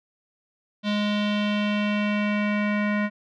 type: tone with low-pass filter sweep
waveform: square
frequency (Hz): 207.7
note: G#3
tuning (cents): 0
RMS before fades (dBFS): -24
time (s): 0.83-3.1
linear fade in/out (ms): 50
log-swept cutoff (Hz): 3600 to 2000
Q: 3.2
effects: none